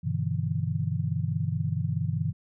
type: chord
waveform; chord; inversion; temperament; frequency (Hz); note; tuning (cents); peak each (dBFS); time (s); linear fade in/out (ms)
sine; E minor seventh; first; just; 98.89 / 123.61 / 148.33 / 164.81; G2 / B2 / D3 / E3; +16 / +2 / +18 / 0; -31; 0.03-2.33; 20
effects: none